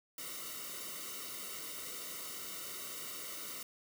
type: noise with comb filter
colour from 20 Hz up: white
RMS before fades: -44 dBFS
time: 0.18-3.63 s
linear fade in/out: 2 ms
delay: 1.2 ms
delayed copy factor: -0.9
effects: none